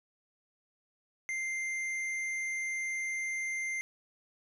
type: tone with hard clipping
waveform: triangle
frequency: 2093 Hz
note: C7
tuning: in tune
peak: -34 dBFS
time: 1.29-3.81 s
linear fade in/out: 0 ms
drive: 11 dB
effects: none